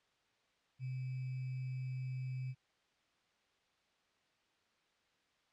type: tone with sample-and-hold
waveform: sine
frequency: 128.9 Hz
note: C3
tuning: 26 cents flat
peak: -38 dBFS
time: 0.79-2.55 s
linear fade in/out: 50 ms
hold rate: 2450 Hz
effects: white hiss -75 dBFS RMS until 5.52 s + low-pass 4000 Hz 12 dB/octave